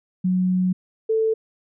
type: tone pair in turn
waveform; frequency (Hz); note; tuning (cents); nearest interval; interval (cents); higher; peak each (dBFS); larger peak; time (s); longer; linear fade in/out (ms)
sine; 183.7 / 442.8; F#3 / A4; -12 / +11; octave + minor third; 1523; second; -17; neither; 0.24-0.73 / 1.09-1.34; first; 10
effects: none